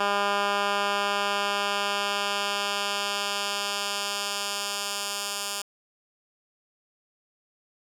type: tone with band-pass filter sweep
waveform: 10% pulse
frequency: 201.9 Hz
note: G#3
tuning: 49 cents flat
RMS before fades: -28 dBFS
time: 0-5.62 s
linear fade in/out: 5 ms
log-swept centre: 1600 to 7300 Hz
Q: 0.72
effects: 9-bit